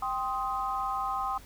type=chord; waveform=sine; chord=C minor; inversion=second; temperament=just; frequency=784.9 / 1046.5 / 1255.8 Hz; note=G5 / C6 / Eb6; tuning=+2 / 0 / +16 cents; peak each=-33 dBFS; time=0.02-1.38 s; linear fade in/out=5 ms; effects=added 50 Hz sine -49 dBFS peak until 1.45 s + pink hiss -53 dBFS RMS until 1.45 s